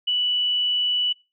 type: tone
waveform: sine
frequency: 2960 Hz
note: F#7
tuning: in tune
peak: -19 dBFS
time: 0.07-1.13 s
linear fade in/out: 10 ms
effects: noise-tail reverb RT60 0.3 s tail -24 dB re dry